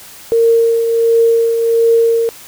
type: tone with tremolo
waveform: sine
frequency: 460 Hz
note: A#4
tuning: 23 cents flat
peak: -6 dBFS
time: 0.32-2.29 s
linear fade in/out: 0 ms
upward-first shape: triangle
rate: 1.4 Hz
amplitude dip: 50%
effects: white hiss -36 dBFS RMS until 2.47 s